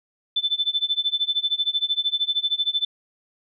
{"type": "tone with tremolo", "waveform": "sine", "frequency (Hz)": 3523, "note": "A7", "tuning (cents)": 1, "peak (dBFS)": -17, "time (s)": [0.36, 2.85], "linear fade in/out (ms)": 5, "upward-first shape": "sine", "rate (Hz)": 13, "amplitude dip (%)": 95, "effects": []}